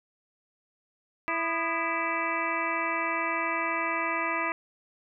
harmonic tone with a mistuned harmonic, 331.6 Hz, E4, 10 cents sharp, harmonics 1 / 2 / 3 / 4 / 5 / 6 / 7 / 8, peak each -37 / -36 / -33 / -33 / -38 / -33 / -34 / -39 dBFS, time 1.28-4.52 s, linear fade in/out 0 ms, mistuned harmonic 4, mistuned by -130 cents, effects none

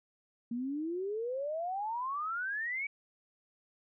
sine exponential sweep, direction up, 230 to 2300 Hz, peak -33 dBFS, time 0.51-2.87 s, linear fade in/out 5 ms, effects none

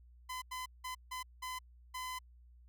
sawtooth tone bursts at uneven times, 1016 Hz, B5, 49 cents sharp, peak -36 dBFS, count 6, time 0.29-0.42 / 0.51-0.66 / 0.84-0.95 / 1.11-1.23 / 1.42-1.59 / 1.94-2.19 s, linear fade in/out 10 ms, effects added 60 Hz sine -57 dBFS peak until 2.68 s

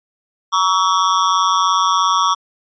square tone with amplitude modulation, 1129 Hz, C#6, 31 cents sharp, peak -9 dBFS, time 0.52-2.35 s, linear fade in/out 20 ms, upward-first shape sine, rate 183 Hz, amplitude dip 100%, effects resampled to 16000 Hz

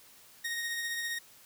sawtooth tone with tremolo, 1864.7 Hz, A#6, in tune, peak -28 dBFS, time 0.44-1.19 s, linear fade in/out 10 ms, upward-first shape triangle, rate 15 Hz, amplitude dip 35%, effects white hiss -57 dBFS RMS until 1.45 s

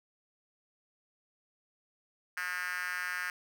5% pulse tone with high-pass filter, 180 Hz, F#3, 47 cents flat, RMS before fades -36 dBFS, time 2.37-3.3 s, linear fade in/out 2 ms, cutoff 1600 Hz, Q 3.7, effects none

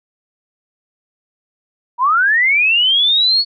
sine linear sweep, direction up, 932.3 to 4442 Hz, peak -10 dBFS, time 1.98-3.45 s, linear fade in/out 50 ms, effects none

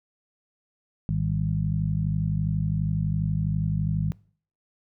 harmonic tone with a mistuned harmonic, 52.1 Hz, G#1, 6 cents sharp, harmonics 1 / 2 / 3 / 4, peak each -32 / -28 / -25 / -33 dBFS, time 1.09-4.12 s, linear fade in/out 0 ms, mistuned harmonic 4, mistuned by -79 cents, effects noise-tail reverb RT60 0.5 s tail -24 dB re dry

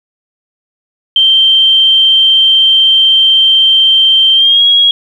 sine tone with pitch glide, 3136 to 3303 Hz, G7 to G#7, 0 to -10 cents, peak -4 dBFS, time 1.16-4.91 s, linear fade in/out 2 ms, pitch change +90 cents, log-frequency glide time 4.34-4.63 s, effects 7-bit

